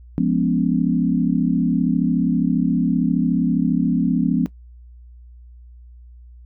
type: chord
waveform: sine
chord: C# dominant seventh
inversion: first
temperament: equal with one note detuned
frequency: 174.61 / 207.7 / 246.9 / 281.7 Hz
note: E#3 / G#3 / B3 / C#4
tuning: 0 / 0 / 0 / +28 cents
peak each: -20 / -23 / -20 / -22 dBFS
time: 0.18-4.46 s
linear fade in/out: 0 ms
effects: noise-tail reverb RT60 0.1 s tail -19 dB re dry + added 60 Hz sine -40 dBFS peak until 6.45 s